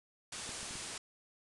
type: low-pass noise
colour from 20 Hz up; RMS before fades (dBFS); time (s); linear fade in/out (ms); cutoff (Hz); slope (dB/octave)
white; -44; 0.32-0.98; 5; 10000; 96
type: clicks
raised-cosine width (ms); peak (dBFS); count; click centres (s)
3; -37; 4; 0.492 / 0.63 / 0.709 / 0.755
effects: none